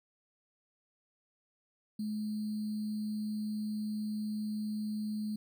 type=tone with sample-and-hold; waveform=sine; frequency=212.7 Hz; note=G#3; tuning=42 cents sharp; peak=-33 dBFS; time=1.99-5.36 s; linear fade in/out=5 ms; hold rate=4410 Hz; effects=none